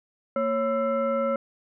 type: tone with frequency modulation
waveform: sine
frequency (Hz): 550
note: C#5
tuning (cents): -14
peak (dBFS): -22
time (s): 0.36-1.36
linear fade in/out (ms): 2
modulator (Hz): 780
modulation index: 0.87
effects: none